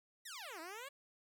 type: exponential two-way sweep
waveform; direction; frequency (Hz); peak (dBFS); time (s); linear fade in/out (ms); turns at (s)
10% pulse; down then up; 2014 to 310 to 577; -38; 0.25-0.89; 10; 0.6
effects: 13-bit